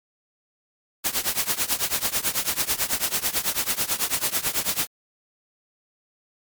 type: noise with tremolo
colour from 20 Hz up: white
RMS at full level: -21 dBFS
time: 1.04-4.87 s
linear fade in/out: 10 ms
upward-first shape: triangle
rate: 9.1 Hz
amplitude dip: 95%
effects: MP3 96 kbps